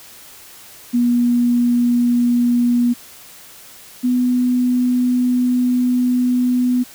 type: tone pair in turn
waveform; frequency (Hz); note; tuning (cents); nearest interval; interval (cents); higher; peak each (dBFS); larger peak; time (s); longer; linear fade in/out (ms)
sine; 241.3 / 248.5; B3 / B3; -40 / +11; minor second; 51; second; -12 / -13; first; 0.93-2.94 / 4.03-6.84; second; 20
effects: white hiss -41 dBFS RMS until 6.94 s